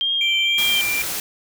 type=tone with vibrato; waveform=sine; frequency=3180 Hz; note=G7; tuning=24 cents sharp; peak=-18 dBFS; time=0.01-0.81 s; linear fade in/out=0 ms; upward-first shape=triangle; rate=2.1 Hz; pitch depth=36 cents each way
type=tone with pitch glide; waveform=triangle; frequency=2349 to 2369 Hz; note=D7 to D7; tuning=0 to +14 cents; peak=-19 dBFS; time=0.21-1.02 s; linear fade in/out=2 ms; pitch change=+14 cents; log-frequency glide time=0.54-0.67 s
type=noise; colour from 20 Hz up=white; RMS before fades=-26 dBFS; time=0.58-1.2 s; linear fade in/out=2 ms
effects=none